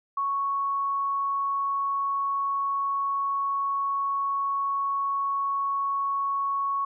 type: tone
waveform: sine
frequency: 1108.7 Hz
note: C#6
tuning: in tune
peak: -24 dBFS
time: 0.17-6.85 s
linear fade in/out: 5 ms
effects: none